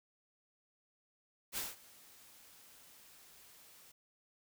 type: noise with ADSR envelope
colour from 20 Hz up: white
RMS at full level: -38 dBFS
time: 1.52-3.92 s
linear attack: 53 ms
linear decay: 180 ms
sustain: -22 dB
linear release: 8 ms
effects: none